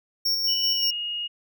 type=tone with tremolo; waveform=square; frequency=5500 Hz; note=F8; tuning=27 cents flat; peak=-21 dBFS; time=0.25-0.91 s; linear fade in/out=10 ms; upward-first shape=square; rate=5.2 Hz; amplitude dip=35%
type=tone with pitch glide; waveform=sine; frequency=2960 to 2866 Hz; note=F#7 to F7; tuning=0 to +44 cents; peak=-27 dBFS; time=0.47-1.28 s; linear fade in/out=20 ms; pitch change=-56 cents; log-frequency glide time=0.74-0.87 s
effects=none